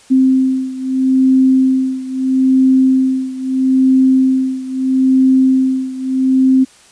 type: beating tone pair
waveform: sine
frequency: 261.6 / 262.37 Hz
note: C4 / C4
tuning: 0 / +5 cents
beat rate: 0.77 Hz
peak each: -11 / -14 dBFS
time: 0.1-6.65 s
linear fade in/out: 20 ms
effects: white hiss -45 dBFS RMS until 6.91 s + resampled to 22050 Hz